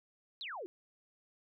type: exponential sweep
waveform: sine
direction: down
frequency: 4274 to 329.6 Hz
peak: -40 dBFS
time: 0.41-0.66 s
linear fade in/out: 0 ms
effects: none